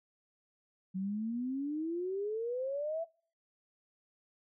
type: exponential sweep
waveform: sine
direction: up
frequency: 184 to 675 Hz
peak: -33 dBFS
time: 0.94-3.05 s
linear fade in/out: 20 ms
effects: noise-tail reverb RT60 0.5 s tail -26 dB re dry